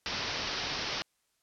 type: low-pass noise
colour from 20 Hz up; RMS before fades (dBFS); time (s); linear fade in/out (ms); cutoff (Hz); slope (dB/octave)
white; -35; 0.06-1.02; 0; 5700; 96
effects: white hiss -75 dBFS RMS until 1.42 s + low-pass 11000 Hz 12 dB/octave